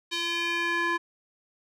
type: tone with band-pass filter sweep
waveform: square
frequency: 341.7 Hz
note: F4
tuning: 38 cents flat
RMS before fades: -28 dBFS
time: 0.11-0.98 s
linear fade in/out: 20 ms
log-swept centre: 3600 to 1400 Hz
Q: 2.1
effects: none